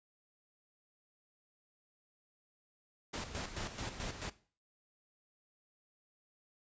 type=noise with tremolo; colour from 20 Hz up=pink; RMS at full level=-40 dBFS; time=3.13-4.3 s; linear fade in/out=10 ms; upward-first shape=square; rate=4.6 Hz; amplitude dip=60%; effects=noise-tail reverb RT60 0.4 s tail -17 dB re dry + resampled to 16000 Hz